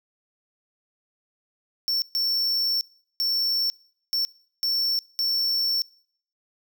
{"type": "tone bursts at uneven times", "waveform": "square", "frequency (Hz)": 5430, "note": "F8", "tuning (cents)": -50, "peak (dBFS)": -22, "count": 6, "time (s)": [[1.88, 2.02], [2.15, 2.81], [3.2, 3.7], [4.13, 4.25], [4.63, 4.99], [5.19, 5.82]], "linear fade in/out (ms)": 0, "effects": ["noise-tail reverb RT60 0.6 s tail -23 dB re dry"]}